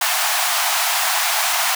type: high-pass noise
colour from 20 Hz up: pink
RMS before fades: -19 dBFS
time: 0.01-1.75 s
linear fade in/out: 5 ms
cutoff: 660 Hz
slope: 96 dB/octave
effects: none